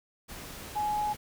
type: tone in noise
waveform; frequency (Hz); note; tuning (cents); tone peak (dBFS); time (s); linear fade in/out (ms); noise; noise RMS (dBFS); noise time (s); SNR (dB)
sine; 840; G#5; +19; -27; 0.75-1.14; 20; pink; -43; 0.28-1.17; +13
effects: none